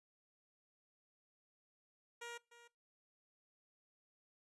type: tone with echo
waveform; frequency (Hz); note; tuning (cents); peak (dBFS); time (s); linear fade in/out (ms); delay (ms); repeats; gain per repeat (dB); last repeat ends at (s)
10% pulse; 472.7; A#4; +24; -38; 2.21-2.38; 10; 300; 1; -14; 2.68
effects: noise-tail reverb RT60 0.3 s tail -24 dB re dry + resampled to 24000 Hz